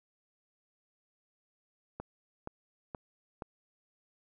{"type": "click train", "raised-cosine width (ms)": 1, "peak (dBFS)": -25, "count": 4, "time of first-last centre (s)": [2, 3.422], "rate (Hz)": 2.11, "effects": []}